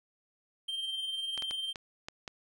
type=tone with tremolo; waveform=triangle; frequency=3149 Hz; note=G7; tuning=7 cents sharp; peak=-30 dBFS; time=0.68-1.73 s; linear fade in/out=10 ms; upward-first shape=sine; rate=20 Hz; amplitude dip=45%
type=clicks; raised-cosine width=0.2 ms; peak=-22 dBFS; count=6; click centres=1.377 / 1.423 / 1.51 / 1.758 / 2.085 / 2.278 s
effects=none